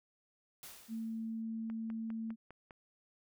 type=noise with exponential decay; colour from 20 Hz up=white; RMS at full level=-48 dBFS; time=0.63-1.42 s; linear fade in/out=1 ms; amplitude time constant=170 ms
type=tone; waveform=sine; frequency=224.3 Hz; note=A3; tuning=34 cents sharp; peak=-37 dBFS; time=0.88-2.36 s; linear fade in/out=50 ms
type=click train; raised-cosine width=0.5 ms; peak=-37 dBFS; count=6; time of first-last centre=1.7-2.708 s; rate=4.96 Hz
effects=none